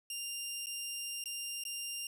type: tone with dropouts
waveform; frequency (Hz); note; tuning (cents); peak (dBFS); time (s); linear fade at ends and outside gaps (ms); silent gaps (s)
15% pulse; 2794; F7; 0; -31; 0.1-2.07; 2; 0.66-0.668 / 1.24-1.257 / 1.638-1.651
effects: none